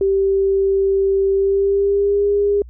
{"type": "tone with pitch glide", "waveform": "sine", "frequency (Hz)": [390, 406.1], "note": ["G4", "G#4"], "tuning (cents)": [-9, -39], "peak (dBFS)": -13, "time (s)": [0.01, 2.62], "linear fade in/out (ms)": 2, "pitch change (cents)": 70, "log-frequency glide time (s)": [1.33, 2.27], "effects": ["added 60 Hz sine -35 dBFS peak until 2.69 s"]}